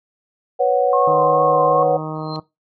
sine chord, B suspended second, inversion none, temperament equal, 493.9 / 554.4 / 740 Hz, B4 / C#5 / F#5, 0 / 0 / 0 cents, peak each -17 dBFS, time 0.59-1.98 s, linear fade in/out 20 ms
sine tone with vibrato, 1070 Hz, C6, 38 cents sharp, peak -17 dBFS, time 0.93-1.83 s, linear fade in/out 2 ms, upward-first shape triangle, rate 2.5 Hz, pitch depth 38 cents each way
harmonic tone, 155.9 Hz, D#3, 4 cents sharp, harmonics 1 / 2 / 3 / 4 / 5 / 6 / 7 / 8, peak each -27 / -30 / -32 / -33 / -34 / -35 / -35 / -36 dBFS, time 1.07-2.4 s, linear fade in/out 5 ms
sine tone with exponential growth, 4143 Hz, C8, 18 cents flat, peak -26 dBFS, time 2.15-2.36 s, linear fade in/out 0 ms, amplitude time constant 44 ms
effects noise-tail reverb RT60 0.2 s tail -19 dB re dry + MP3 32 kbps

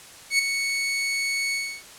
sawtooth tone with ADSR envelope, 2217 Hz, C#7, in tune, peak -12 dBFS, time 0.3-1.83 s, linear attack 89 ms, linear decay 8 ms, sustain -8 dB, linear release 300 ms, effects white hiss -45 dBFS RMS until 1.98 s + low-pass 10000 Hz 12 dB/octave

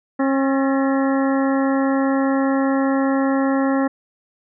harmonic tone with a mistuned harmonic, 270.5 Hz, C#4, 42 cents flat, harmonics 1 / 2 / 3 / 4 / 5 / 6 / 7, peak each -17 / -23 / -27 / -29 / -31 / -33 / -34 dBFS, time 0.19-3.88 s, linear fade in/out 10 ms, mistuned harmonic 6, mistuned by +97 cents, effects none

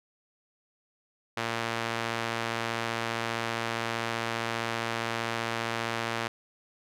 sawtooth tone with band-pass filter, 115.2 Hz, A#2, 20 cents flat, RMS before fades -32 dBFS, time 1.37-6.28 s, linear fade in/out 5 ms, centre 1900 Hz, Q 0.61, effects none

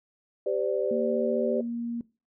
sine chord, G suspended fourth, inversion none, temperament equal with one note detuned, 392 / 512.5 / 587.3 Hz, G4 / C5 / D5, 0 / -36 / 0 cents, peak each -29 dBFS, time 0.46-1.61 s, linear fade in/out 5 ms
sine tone with pitch glide, 233.5 to 235.3 Hz, A#3 to A#3, +3 to +16 cents, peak -29 dBFS, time 0.91-2.01 s, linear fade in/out 2 ms, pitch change +13 cents, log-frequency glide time 1.07-1.47 s
effects noise-tail reverb RT60 0.3 s tail -20 dB re dry

